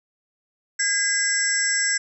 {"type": "tone cluster", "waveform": "sine", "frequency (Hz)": [1628, 2018, 5380, 6100, 7690], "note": ["G#6", "B6", "E8", "G8", "B8"], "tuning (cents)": [-35, 37, 34, -48, -47], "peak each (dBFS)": [-24, -27, -26, -32, -24], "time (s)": [0.79, 1.98], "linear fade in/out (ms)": 10, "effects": []}